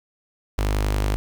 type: tone with notch filter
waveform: sawtooth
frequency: 50.8 Hz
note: G#1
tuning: 38 cents flat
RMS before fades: -22 dBFS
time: 0.58-1.16 s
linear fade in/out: 0 ms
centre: 170 Hz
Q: 1.7
effects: 7-bit